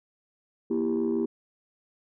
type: chord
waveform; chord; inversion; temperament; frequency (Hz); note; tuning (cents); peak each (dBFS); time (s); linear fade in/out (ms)
sine; E diminished; second; just; 237.3 / 329.6 / 395.6; Bb3 / E4 / G4; +31 / 0 / +16; -27; 0.7-1.26; 10
effects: tanh soft clip ceiling -19 dBFS